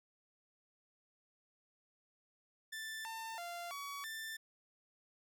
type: tone with pitch steps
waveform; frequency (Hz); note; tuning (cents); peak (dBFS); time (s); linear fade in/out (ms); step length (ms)
sawtooth; 1767 / 898 / 693 / 1130 / 1777; A6 / A5 / F5 / C#6 / A6; +7 / +35 / -14 / +33 / +17; -39; 2.72-4.37; 10; 330
effects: none